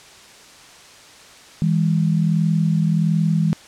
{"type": "tone pair together", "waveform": "sine", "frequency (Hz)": [162.2, 203.6], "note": ["E3", "G#3"], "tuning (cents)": [-28, -34], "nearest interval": "major third", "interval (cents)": 394, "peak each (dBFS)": [-16, -21], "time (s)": [1.62, 3.53], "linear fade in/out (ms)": 0, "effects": ["white hiss -44 dBFS RMS until 3.67 s", "low-pass 7000 Hz 12 dB/octave"]}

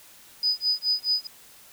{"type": "tone with tremolo", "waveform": "sine", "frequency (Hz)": 4978, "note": "D#8", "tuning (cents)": 0, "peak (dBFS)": -19, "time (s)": [0.43, 1.27], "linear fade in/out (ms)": 2, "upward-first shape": "sine", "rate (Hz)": 4.7, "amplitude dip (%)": 100, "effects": ["white hiss -51 dBFS RMS until 1.72 s"]}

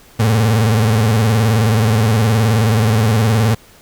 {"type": "tone with vibrato", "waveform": "35% pulse", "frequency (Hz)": 110.5, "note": "A2", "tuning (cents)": 8, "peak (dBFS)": -9, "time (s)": [0.19, 3.55], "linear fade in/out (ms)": 10, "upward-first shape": "square", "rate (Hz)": 19, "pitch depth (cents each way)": 86, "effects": ["pink hiss -45 dBFS RMS until 3.81 s"]}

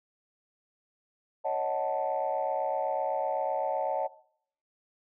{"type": "chord", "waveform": "sine", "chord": "D# half-diminished seventh", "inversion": "third", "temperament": "equal", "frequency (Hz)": [554.4, 622.3, 740, 880], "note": ["C#5", "D#5", "F#5", "A5"], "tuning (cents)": [0, 0, 0, 0], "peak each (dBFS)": -32, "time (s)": [1.44, 4.08], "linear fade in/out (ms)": 20, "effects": ["noise-tail reverb RT60 0.6 s tail -18 dB re dry", "tanh soft clip ceiling -19 dBFS"]}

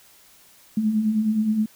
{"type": "beating tone pair", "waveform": "sine", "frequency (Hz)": [207.7, 217.3], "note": ["G#3", "A3"], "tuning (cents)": [0, -21], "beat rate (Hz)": 9.6, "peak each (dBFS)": [-28, -19], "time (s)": [0.77, 1.66], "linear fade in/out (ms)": 5, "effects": ["white hiss -53 dBFS RMS until 1.75 s"]}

